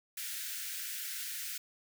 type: high-pass noise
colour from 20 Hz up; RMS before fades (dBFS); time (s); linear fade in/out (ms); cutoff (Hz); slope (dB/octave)
white; -40; 0.17-1.58; 5; 1400; 96
effects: none